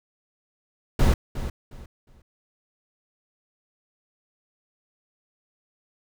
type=noise with echo; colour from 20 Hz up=brown; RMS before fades=-17 dBFS; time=0.99-1.14 s; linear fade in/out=5 ms; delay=360 ms; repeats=3; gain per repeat=-12 dB; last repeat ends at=2.22 s; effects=none